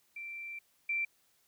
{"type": "tone pair in turn", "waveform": "sine", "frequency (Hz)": [2349, 2349], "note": ["D7", "D7"], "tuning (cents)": [0, 0], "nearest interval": "unison", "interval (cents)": 0, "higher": "neither", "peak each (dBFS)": [-40, -30], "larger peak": "second", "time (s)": [[0.16, 0.59], [0.89, 1.05]], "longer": "first", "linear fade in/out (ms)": 5, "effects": ["white hiss -71 dBFS RMS until 1.47 s"]}